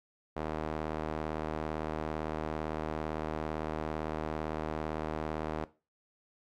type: tone with band-pass filter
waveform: sawtooth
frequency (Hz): 77.78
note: D#2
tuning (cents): 0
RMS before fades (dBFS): -36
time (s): 0.36-5.65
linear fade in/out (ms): 10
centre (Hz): 630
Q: 0.85
effects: noise-tail reverb RT60 0.3 s tail -17 dB re dry